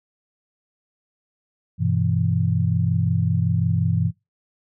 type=chord; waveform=sine; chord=E minor; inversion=first; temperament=equal; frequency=98 / 123.47 / 164.81 Hz; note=G2 / B2 / E3; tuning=0 / 0 / 0 cents; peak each=-22 / -23 / -22 dBFS; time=1.78-4.12 s; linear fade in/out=50 ms; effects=noise-tail reverb RT60 0.2 s tail -19 dB re dry